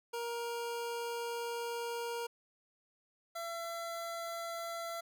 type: tone pair in turn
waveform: 25% pulse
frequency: 470.2 / 674.2 Hz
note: A#4 / E5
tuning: +15 / +39 cents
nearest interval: tritone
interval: 624 cents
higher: second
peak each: -33 / -35 dBFS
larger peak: first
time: 0.13-2.27 / 3.35-5.01 s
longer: first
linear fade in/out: 10 ms
effects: none